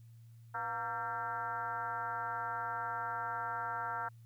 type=tone with frequency modulation; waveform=sine; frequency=1144 Hz; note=D6; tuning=46 cents flat; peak=-35 dBFS; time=0.54-4.09 s; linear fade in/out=10 ms; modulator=218 Hz; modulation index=2; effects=added 115 Hz sine -53 dBFS peak until 4.25 s + white hiss -75 dBFS RMS until 4.25 s